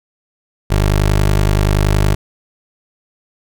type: tone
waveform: 20% pulse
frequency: 50.6 Hz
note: G#1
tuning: 44 cents flat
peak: -6 dBFS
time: 0.7-2.15 s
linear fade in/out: 10 ms
effects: none